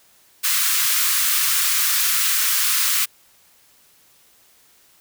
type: high-pass noise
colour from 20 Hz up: white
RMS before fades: -19 dBFS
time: 0.43-3.06 s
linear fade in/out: 20 ms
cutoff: 1100 Hz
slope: 48 dB/octave
effects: white hiss -55 dBFS RMS until 5 s